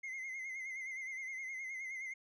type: tone with vibrato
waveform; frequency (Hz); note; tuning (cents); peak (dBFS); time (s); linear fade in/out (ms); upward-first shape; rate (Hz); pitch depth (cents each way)
triangle; 2093; C7; 0; -39; 0.03-2.14; 10; sine; 9.6; 56
effects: resampled to 22050 Hz